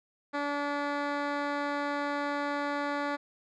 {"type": "tone with low-pass filter", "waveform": "10% pulse", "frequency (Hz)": 287.8, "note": "D4", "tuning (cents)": -35, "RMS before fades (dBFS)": -32, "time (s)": [0.33, 3.17], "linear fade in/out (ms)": 20, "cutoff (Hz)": 3000, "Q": 0.67, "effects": []}